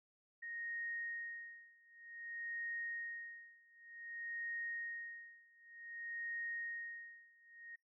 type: tone with tremolo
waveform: sine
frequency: 1864.7 Hz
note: A#6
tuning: in tune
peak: -40 dBFS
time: 0.42-7.76 s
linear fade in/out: 10 ms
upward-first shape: sine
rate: 0.54 Hz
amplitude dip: 95%
effects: noise-tail reverb RT60 0.2 s tail -24 dB re dry